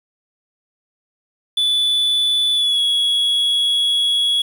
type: tone with pitch glide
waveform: triangle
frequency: 3475 to 3347 Hz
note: A7 to G#7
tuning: -22 to +13 cents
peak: -13 dBFS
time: 1.57-4.42 s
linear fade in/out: 5 ms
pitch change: -65 cents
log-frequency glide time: 2.53-2.8 s
effects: 7-bit